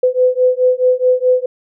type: beating tone pair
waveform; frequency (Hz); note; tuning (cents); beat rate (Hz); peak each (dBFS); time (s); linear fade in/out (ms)
sine; 503 / 507.7; B4 / B4; +32 / +48; 4.7; -13; 0.03-1.46; 5
effects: none